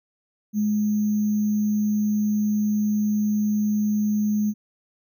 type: tone with sample-and-hold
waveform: sine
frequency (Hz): 210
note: G#3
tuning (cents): +19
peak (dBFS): -19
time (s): 0.53-4.54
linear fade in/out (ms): 50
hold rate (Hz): 6300
effects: none